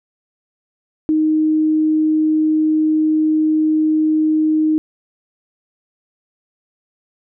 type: tone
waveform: sine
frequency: 311.1 Hz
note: D#4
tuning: in tune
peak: -12 dBFS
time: 1.09-4.78 s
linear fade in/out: 0 ms
effects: none